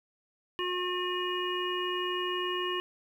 harmonic tone with a mistuned harmonic, 361.2 Hz, F#4, 42 cents flat, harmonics 1 / 3 / 5 / 7 / 8, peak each -33 / -35 / -39 / -44 / -35 dBFS, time 0.59-2.8 s, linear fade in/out 0 ms, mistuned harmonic 7, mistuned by -45 cents, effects 10-bit

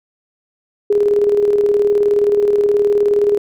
sine tone with tremolo, 411.2 Hz, G#4, 17 cents flat, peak -9 dBFS, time 0.9-3.38 s, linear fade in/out 5 ms, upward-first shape square, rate 19 Hz, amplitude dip 40%, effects none

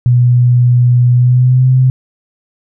sine tone with pitch glide, 122.8 to 129.13 Hz, B2 to C3, -9 to -22 cents, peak -5 dBFS, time 0.06-1.9 s, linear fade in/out 0 ms, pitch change +87 cents, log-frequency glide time 1.14-1.69 s, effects none

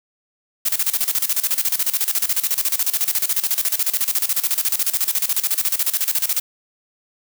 blue noise with tremolo, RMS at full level -18 dBFS, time 0.65-6.4 s, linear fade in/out 10 ms, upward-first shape square, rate 14 Hz, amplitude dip 80%, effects none

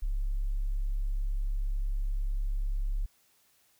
sine tone, 34.48 Hz, C#1, 8 cents flat, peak -26 dBFS, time 0.02-3.06 s, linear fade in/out 10 ms, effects tanh soft clip ceiling -23 dBFS + white hiss -67 dBFS RMS until 3.79 s

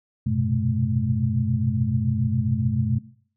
sine tone cluster, 94 / 108.1 / 123.5 / 130.6 / 215 Hz, F#2 / A2 / B2 / C3 / A3, +28 / -30 / 0 / -3 / -40 cents, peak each -27 / -30 / -24 / -28 / -25 dBFS, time 0.26-2.99 s, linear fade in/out 10 ms, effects noise-tail reverb RT60 0.5 s tail -17 dB re dry

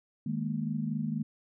sine chord, D# suspended fourth, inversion none, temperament equal with one note detuned, 155.56 / 208.9 / 233.1 Hz, D#3 / G#3 / A#3, 0 / +10 / 0 cents, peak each -34 dBFS, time 0.26-1.23 s, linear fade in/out 5 ms, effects none

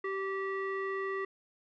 square tone with low-pass filter, 387.8 Hz, G4, 19 cents flat, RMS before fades -35 dBFS, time 0.04-1.25 s, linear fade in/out 5 ms, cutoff 1700 Hz, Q 7.1, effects none

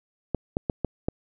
clicks, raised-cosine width 2 ms, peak -11 dBFS, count 5, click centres 0.347 / 0.569 / 0.698 / 0.847 / 1.085 s, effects none

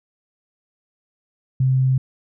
sine tone, 130.81 Hz, C3, in tune, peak -14 dBFS, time 1.6-1.98 s, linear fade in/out 5 ms, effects none

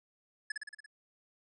square tone with echo, 1712 Hz, A6, 48 cents flat, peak -33 dBFS, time 0.5-0.52 s, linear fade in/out 5 ms, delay 57 ms, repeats 6, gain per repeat -3 dB, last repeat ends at 0.862 s, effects resampled to 22050 Hz

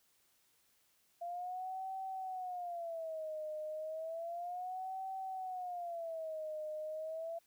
sine tone with vibrato, 686 Hz, F5, 31 cents flat, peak -39 dBFS, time 1.21-7.39 s, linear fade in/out 10 ms, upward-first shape sine, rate 0.32 Hz, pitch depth 190 cents each way, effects white hiss -73 dBFS RMS until 7.46 s

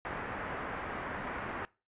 white low-pass noise, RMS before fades -39 dBFS, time 0.05-1.65 s, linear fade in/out 0 ms, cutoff 1800 Hz, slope 24 dB/octave, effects noise-tail reverb RT60 0.3 s tail -22 dB re dry + resampled to 8000 Hz

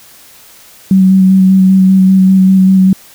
sine tone with vibrato, 189.3 Hz, F#3, 40 cents sharp, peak -3 dBFS, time 0.91-2.93 s, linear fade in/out 2 ms, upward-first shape square, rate 5.1 Hz, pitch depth 13 cents each way, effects white hiss -39 dBFS RMS until 3.14 s

